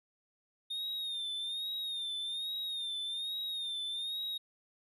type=tone with vibrato; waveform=triangle; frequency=3664 Hz; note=A#7; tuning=31 cents flat; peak=-34 dBFS; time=0.7-4.38 s; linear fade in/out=10 ms; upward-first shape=sine; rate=1.2 Hz; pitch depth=71 cents each way; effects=none